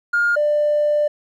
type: tone pair in turn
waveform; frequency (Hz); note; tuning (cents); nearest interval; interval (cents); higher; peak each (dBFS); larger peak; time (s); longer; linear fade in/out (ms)
triangle; 1416 / 593.8; F6 / D5; +23 / +19; octave + minor third; 1504; first; -11; neither; 0.13-0.36 / 0.36-1.08; second; 10
effects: tanh soft clip ceiling -12 dBFS